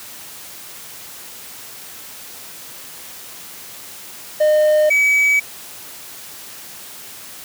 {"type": "tone pair in turn", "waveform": "triangle", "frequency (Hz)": [610, 2279], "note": ["D#5", "C#7"], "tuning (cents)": [-34, 47], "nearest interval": "octave + major seventh", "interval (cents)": 2281, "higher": "second", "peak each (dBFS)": [-9, -10], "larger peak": "first", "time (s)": [[4.4, 4.9], [4.9, 5.4]], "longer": "neither", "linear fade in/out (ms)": 10, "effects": ["white hiss -36 dBFS RMS until 7.44 s", "high-pass 80 Hz 12 dB/octave"]}